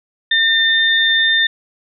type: tone pair together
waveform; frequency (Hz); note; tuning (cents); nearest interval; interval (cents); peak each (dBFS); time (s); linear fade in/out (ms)
sine; 1811 / 3601; A6 / A7; +49 / +39; octave; 1190; -14; 0.31-1.47; 5
effects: none